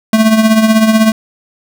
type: tone with tremolo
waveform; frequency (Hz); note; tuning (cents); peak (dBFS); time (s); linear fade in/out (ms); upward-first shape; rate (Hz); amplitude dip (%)
square; 220; A3; 0; -4; 0.13-1.12; 2; triangle; 16; 65
effects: none